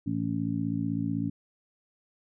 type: harmonic tone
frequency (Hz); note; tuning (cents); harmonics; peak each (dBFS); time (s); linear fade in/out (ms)
55.9; A1; +28; 2 / 3 / 4 / 5; -34 / -33 / -33 / -31; 0.06-1.3; 10
effects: none